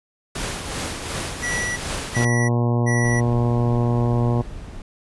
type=noise with tremolo; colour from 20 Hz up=pink; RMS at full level=-26 dBFS; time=0.35-2.25 s; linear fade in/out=5 ms; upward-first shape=triangle; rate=2.7 Hz; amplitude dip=50%
type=tone bursts; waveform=square; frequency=1948 Hz; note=B6; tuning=24 cents flat; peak=-24 dBFS; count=3; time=1.42-3.21 s; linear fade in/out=20 ms; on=350 ms; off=370 ms
type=harmonic tone; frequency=119.6 Hz; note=A#2; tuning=45 cents sharp; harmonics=1 / 2 / 3 / 4 / 5 / 6 / 7 / 8 / 9; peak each=-18 / -24 / -28 / -30 / -32 / -34 / -35 / -36 / -37 dBFS; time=2.16-4.42 s; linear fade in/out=10 ms
type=noise; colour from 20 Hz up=brown; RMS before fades=-33 dBFS; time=3.04-4.82 s; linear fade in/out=2 ms
effects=resampled to 24000 Hz